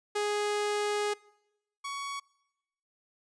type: tone pair in turn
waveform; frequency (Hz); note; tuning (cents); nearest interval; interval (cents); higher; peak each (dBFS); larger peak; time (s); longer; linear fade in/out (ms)
sawtooth; 415.3 / 1119.7; G#4 / C#6; 0 / +17; octave + perfect fourth; 1717; second; -24 / -31; first; 0.15-1.14 / 1.84-2.2; first; 10
effects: noise-tail reverb RT60 0.9 s tail -24 dB re dry + resampled to 22050 Hz